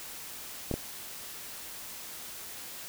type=clicks; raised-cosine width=2 ms; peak=-17 dBFS; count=2; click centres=0.713 / 0.74 s; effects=white hiss -43 dBFS RMS until 2.88 s